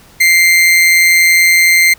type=tone with amplitude modulation; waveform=40% pulse; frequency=2093 Hz; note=C7; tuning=in tune; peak=-3 dBFS; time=0.2-1.94 s; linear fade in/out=10 ms; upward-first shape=sine; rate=171 Hz; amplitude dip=45%; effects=pink hiss -43 dBFS RMS until 1.98 s